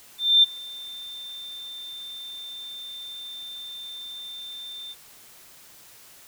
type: tone with ADSR envelope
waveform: sine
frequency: 3578 Hz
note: A7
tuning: 28 cents sharp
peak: -11 dBFS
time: 0.18-4.95 s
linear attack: 250 ms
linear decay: 19 ms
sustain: -24 dB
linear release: 37 ms
effects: white hiss -50 dBFS RMS until 6.27 s